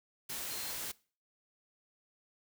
sine tone in noise, 4186 Hz, C8, in tune, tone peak -46 dBFS, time 0.5-0.72 s, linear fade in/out 10 ms, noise white, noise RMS -40 dBFS, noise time 0.29-0.92 s, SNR -9 dB, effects noise-tail reverb RT60 0.4 s tail -22 dB re dry

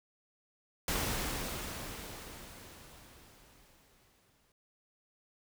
pink noise with exponential decay, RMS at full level -32 dBFS, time 0.88-4.52 s, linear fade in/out 2 ms, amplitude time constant 790 ms, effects none

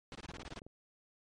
pink noise bursts, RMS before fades -46 dBFS, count 9, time 0.12-0.591 s, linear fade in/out 0 ms, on 31 ms, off 24 ms
click train, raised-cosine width 2 ms, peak -38 dBFS, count 9, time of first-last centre 0.29-0.666 s, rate 21.3 Hz
effects low-pass 5000 Hz 12 dB/octave + MP3 48 kbps

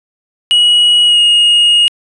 triangle tone with pitch glide, 2910 to 2867 Hz, F#7 to F7, -29 to +45 cents, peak -4 dBFS, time 0.51-1.88 s, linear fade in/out 0 ms, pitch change -26 cents, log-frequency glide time 1.06-1.19 s, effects resampled to 22050 Hz

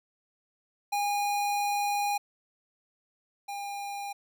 square tone pair in turn, 817 / 806.2 Hz, G#5 / G5, -29 / +48 cents, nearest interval unison, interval 23 cents, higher first, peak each -27 / -35 dBFS, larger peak first, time 0.92-2.18 / 3.48-4.13 s, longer first, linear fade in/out 10 ms, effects none

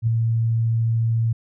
sine tone with ADSR envelope, 114.2 Hz, A#2, 35 cents flat, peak -14 dBFS, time 0.02-1.33 s, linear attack 51 ms, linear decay 7 ms, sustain -3 dB, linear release 8 ms, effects none

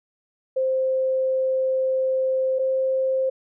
sine tone pair in turn, 523.3 / 526.2 Hz, C5 / C5, 0 / +10 cents, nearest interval unison, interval 10 cents, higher second, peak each -19 dBFS, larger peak neither, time 0.56-2.59 / 2.59-3.3 s, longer first, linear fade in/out 10 ms, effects none

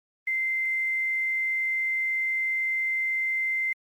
sine tone with quantisation, 2081 Hz, C7, 10 cents flat, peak -24 dBFS, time 0.27-3.73 s, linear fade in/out 5 ms, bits 9, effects Opus 24 kbps

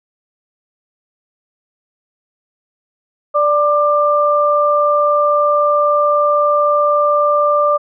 sine tone pair together, 587.3 / 1188.9 Hz, D5 / D6, 0 / +21 cents, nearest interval octave, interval 1221 cents, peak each -13 dBFS, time 3.34-7.78 s, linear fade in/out 20 ms, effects none

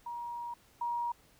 sine tone pair in turn, 950 / 950 Hz, A#5 / A#5, +33 / +33 cents, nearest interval unison, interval 0 cents, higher neither, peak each -37 / -31 dBFS, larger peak second, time 0.06-0.54 / 0.81-1.12 s, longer first, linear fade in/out 5 ms, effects pink hiss -64 dBFS RMS until 1.39 s

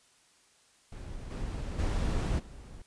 brown noise with level steps, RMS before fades -42 / -36 / -29 / -47 dBFS, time 0.92-2.82 s, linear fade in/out 5 ms, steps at 1.3 / 1.78 / 2.38 s, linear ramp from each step 20 ms, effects white hiss -64 dBFS RMS until 2.86 s + resampled to 22050 Hz

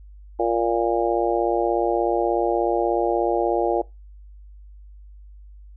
harmonic tone, 116.6 Hz, A#2, 1 cent sharp, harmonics 3 / 4 / 5 / 6 / 7, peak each -23 / -24 / -25 / -26 / -26 dBFS, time 0.39-3.82 s, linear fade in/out 10 ms, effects noise-tail reverb RT60 0.2 s tail -21 dB re dry + added 50 Hz sine -41 dBFS peak until 5.76 s

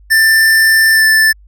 square tone with pitch glide, 1779 to 1760.6 Hz, A6 to A6, +19 to +1 cents, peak -7 dBFS, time 0.1-1.33 s, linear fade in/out 20 ms, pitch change -18 cents, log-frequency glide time 0.93-1.04 s, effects added 50 Hz sine -39 dBFS peak until 1.47 s

